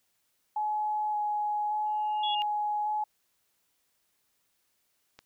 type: tone with vibrato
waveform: sine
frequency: 843 Hz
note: G#5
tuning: 26 cents sharp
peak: -27 dBFS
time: 0.56-3.04 s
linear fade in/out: 5 ms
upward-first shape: square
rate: 0.87 Hz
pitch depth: 10 cents each way
type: tone with exponential growth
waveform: sine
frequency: 2824 Hz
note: F7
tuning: 19 cents sharp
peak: -29 dBFS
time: 1.86-2.42 s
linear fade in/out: 0 ms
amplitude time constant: 120 ms
type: tone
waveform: sine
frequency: 3371 Hz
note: G#7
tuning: 25 cents sharp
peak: -31 dBFS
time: 2.23-2.35 s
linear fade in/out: 5 ms
type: click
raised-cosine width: 0.2 ms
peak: -30 dBFS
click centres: 5.19 s
effects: white hiss -74 dBFS RMS until 5.25 s